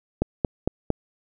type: click train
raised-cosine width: 2 ms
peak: -7 dBFS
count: 4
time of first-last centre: 0.22-0.903 s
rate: 4.39 Hz
effects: none